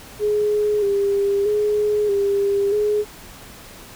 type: tone with vibrato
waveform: sine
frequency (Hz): 409.4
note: G#4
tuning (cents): -25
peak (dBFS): -16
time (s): 0.19-3.05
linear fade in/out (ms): 50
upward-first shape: square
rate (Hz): 0.79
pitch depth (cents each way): 41
effects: pink hiss -41 dBFS RMS until 3.95 s